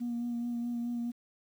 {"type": "tone with vibrato", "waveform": "sine", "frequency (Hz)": 238.1, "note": "A#3", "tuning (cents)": 37, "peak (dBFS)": -30, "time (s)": [0, 1.12], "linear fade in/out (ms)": 20, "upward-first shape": "sine", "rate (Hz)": 4.7, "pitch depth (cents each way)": 19, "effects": ["tanh soft clip ceiling -29 dBFS", "10-bit"]}